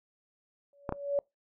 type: tone with exponential growth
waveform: sine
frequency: 567 Hz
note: C#5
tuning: 39 cents sharp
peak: -23 dBFS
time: 0.73-1.19 s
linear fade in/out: 1 ms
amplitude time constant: 100 ms
type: clicks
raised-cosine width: 1 ms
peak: -17 dBFS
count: 2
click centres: 0.892 / 0.924 s
effects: noise-tail reverb RT60 0.2 s tail -26 dB re dry